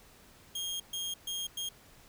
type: tone bursts at uneven times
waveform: sawtooth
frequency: 3240 Hz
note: G#7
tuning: 43 cents flat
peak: -31 dBFS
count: 4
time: 0.55-0.8 / 0.93-1.14 / 1.27-1.47 / 1.57-1.69 s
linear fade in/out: 5 ms
effects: pink hiss -58 dBFS RMS until 2.08 s